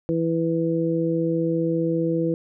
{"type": "harmonic tone", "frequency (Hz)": 165, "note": "E3", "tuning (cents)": 2, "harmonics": [1, 2, 3], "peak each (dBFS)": [-25, -23, -25], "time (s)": [0.09, 2.34], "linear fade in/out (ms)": 0, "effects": []}